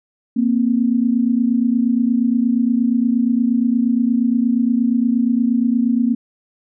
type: tone pair together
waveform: sine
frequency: 233.1 / 261.6 Hz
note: A#3 / C4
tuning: 0 / 0 cents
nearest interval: major second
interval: 200 cents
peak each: -15 / -18 dBFS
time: 0.36-6.15 s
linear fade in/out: 10 ms
effects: none